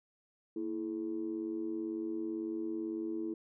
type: tone with amplitude modulation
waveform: sine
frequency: 329.6 Hz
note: E4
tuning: in tune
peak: -30 dBFS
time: 0.56-3.34 s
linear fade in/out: 5 ms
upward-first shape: sine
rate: 98 Hz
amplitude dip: 85%
effects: tanh soft clip ceiling -26 dBFS